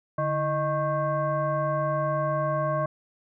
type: tone with frequency modulation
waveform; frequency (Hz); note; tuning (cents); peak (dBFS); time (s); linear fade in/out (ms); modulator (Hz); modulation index
sine; 620; D#5; -6; -23; 0.18-2.86; 5; 474; 1.2
effects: none